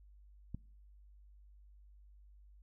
click, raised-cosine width 5 ms, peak -29 dBFS, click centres 0.546 s, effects noise-tail reverb RT60 0.5 s tail -23 dB re dry + added 50 Hz sine -57 dBFS peak until 2.62 s

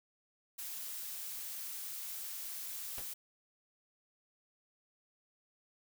blue noise, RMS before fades -43 dBFS, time 0.58-3.14 s, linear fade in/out 10 ms
pink noise with exponential decay, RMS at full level -43 dBFS, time 2.98-3.09 s, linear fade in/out 0 ms, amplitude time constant 23 ms
effects none

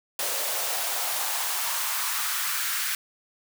white noise with high-pass filter sweep, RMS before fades -28 dBFS, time 0.19-2.95 s, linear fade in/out 2 ms, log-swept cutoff 500 to 1600 Hz, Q 2.2, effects none

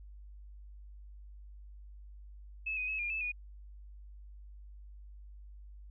sine tone with pitch steps, 2601 / 2500 / 2580 / 2412 / 2619 / 2458 Hz, E7 / D#7 / E7 / D7 / E7 / D#7, -24 / +8 / -38 / +46 / -12 / -22 cents, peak -33 dBFS, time 2.66-3.32 s, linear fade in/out 10 ms, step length 110 ms, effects added 50 Hz sine -48 dBFS peak until 5.9 s

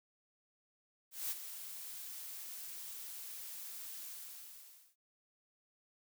blue noise with ADSR envelope, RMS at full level -37 dBFS, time 1.11-4.96 s, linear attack 200 ms, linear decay 26 ms, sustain -10 dB, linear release 920 ms, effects none

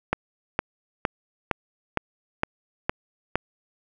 click train, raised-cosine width 0.5 ms, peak -6 dBFS, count 8, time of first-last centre 0.13-3.356 s, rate 2.17 Hz, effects none

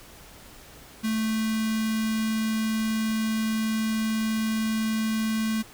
square tone with notch filter, 220.2 Hz, A3, 2 cents sharp, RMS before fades -26 dBFS, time 1.03-5.63 s, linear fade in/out 20 ms, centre 610 Hz, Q 0.57, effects pink hiss -48 dBFS RMS until 5.73 s

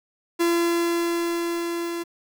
45% pulse tone with level ramp, 340.7 Hz, F4, 43 cents flat, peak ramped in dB -18 to -27 dBFS, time 0.39-2.04 s, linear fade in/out 20 ms, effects 8-bit

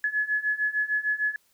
sine beating tone pair, 1700 / 1706.6 Hz, G#6 / G#6, +40 / +47 cents, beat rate 6.6 Hz, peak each -28 / -26 dBFS, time 0.04-1.36 s, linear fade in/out 2 ms, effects white hiss -66 dBFS RMS until 1.53 s

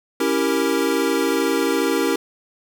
square chord, C# diminished seventh, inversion none, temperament equal, 277.2 / 329.6 / 392 / 466.2 Hz, C#4 / E4 / G4 / Bb4, 0 / 0 / 0 / 0 cents, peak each -24 dBFS, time 0.2-2.16 s, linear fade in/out 5 ms, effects none

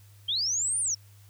sine linear two-way sweep, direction up then down, 3083 to 9500 to 5330 Hz, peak -25 dBFS, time 0.28-0.95 s, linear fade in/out 10 ms, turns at 0.8 s, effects added 101 Hz sine -51 dBFS peak until 1.29 s + white hiss -61 dBFS RMS until 1.29 s

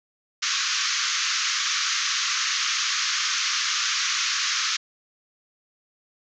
white band-pass noise, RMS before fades -25 dBFS, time 0.42-4.77 s, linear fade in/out 10 ms, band 1100 to 6700 Hz, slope 96 dB/octave, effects none

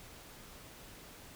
silence, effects pink hiss -53 dBFS RMS until 1.35 s

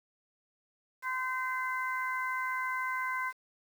harmonic tone, 514 Hz, C5, 31 cents flat, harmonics 2 / 3 / 4, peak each -34 / -36 / -37 dBFS, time 1.02-3.33 s, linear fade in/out 50 ms, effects 9-bit

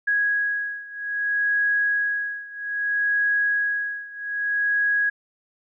sine beating tone pair, 1658 / 1658.62 Hz, G#6 / G#6, -3 / -3 cents, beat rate 0.62 Hz, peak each -23 / -25 dBFS, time 0.07-5.1 s, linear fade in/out 10 ms, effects none

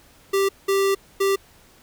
square tone bursts at uneven times, 392 Hz, G4, in tune, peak -18 dBFS, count 3, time 0.33-0.49 / 0.68-0.95 / 1.2-1.36 s, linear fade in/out 10 ms, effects pink hiss -53 dBFS RMS until 1.82 s

